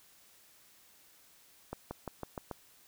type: accelerating click train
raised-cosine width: 1 ms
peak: -24 dBFS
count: 6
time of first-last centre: 1.73-2.513 s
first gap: 180 ms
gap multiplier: 0.93
effects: white hiss -62 dBFS RMS until 2.87 s